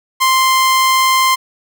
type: tone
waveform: sawtooth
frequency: 1046.5 Hz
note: C6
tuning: in tune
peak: -6 dBFS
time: 0.2-1.36 s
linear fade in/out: 20 ms
effects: none